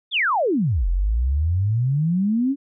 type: exponential two-way sweep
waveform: sine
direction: down then up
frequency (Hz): 3729 to 41.67 to 286.6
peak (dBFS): -17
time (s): 0.11-2.56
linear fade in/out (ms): 50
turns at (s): 0.88
effects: none